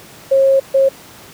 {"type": "tone bursts at uneven times", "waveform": "sine", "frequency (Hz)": 540, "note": "C#5", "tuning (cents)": -45, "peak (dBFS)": -8, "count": 2, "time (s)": [[0.31, 0.6], [0.74, 0.89]], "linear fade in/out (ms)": 10, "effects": ["pink hiss -39 dBFS RMS until 1.33 s", "high-pass 100 Hz 12 dB/octave"]}